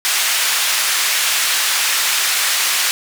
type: band-pass noise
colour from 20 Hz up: pink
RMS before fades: -17 dBFS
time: 0.05-2.91 s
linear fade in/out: 0 ms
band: 1700 to 14000 Hz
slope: 12 dB/octave
effects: none